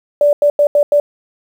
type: tone bursts at uneven times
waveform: sine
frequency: 583 Hz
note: D5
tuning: 13 cents flat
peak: -7 dBFS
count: 5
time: 0.21-0.33 / 0.42-0.5 / 0.59-0.67 / 0.75-0.83 / 0.92-1 s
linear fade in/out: 2 ms
effects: 7-bit